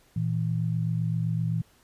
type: tone pair together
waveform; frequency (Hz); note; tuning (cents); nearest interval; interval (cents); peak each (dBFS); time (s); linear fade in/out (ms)
sine; 115.33 / 163.1; A#2 / E3; -18 / -18; tritone; 600; -27; 0.16-1.62; 5
effects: pink hiss -61 dBFS RMS until 1.83 s + resampled to 32000 Hz